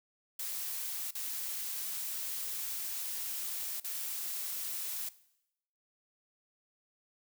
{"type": "noise with dropouts", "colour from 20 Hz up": "blue", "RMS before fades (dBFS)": -38, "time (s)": [0.39, 5.09], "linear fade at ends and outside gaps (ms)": 5, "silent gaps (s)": [[1.109, 1.15], [3.801, 3.843]], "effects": ["noise-tail reverb RT60 0.8 s tail -18 dB re dry"]}